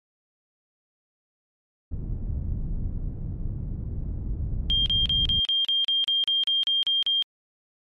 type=low-pass noise; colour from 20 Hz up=pink; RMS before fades=-29 dBFS; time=1.91-5.4 s; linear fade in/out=10 ms; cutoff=130 Hz; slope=12 dB/octave
type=tone bursts; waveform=sine; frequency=3200 Hz; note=G7; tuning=35 cents sharp; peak=-20 dBFS; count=13; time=4.7-7.224 s; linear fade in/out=0 ms; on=160 ms; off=37 ms
effects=MP3 64 kbps